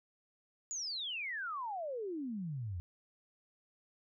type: exponential sweep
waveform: sine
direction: down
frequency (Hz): 7040 to 82.2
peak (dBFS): -37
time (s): 0.71-2.8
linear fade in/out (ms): 0
effects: none